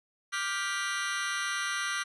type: chord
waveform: sawtooth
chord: G dominant seventh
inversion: second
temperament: just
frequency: 1176 / 1411.2 / 1568 / 1960 Hz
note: D6 / F6 / G6 / B6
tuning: +2 / +18 / 0 / -14 cents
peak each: -32 dBFS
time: 0.32-2.04 s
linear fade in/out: 20 ms
effects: resampled to 22050 Hz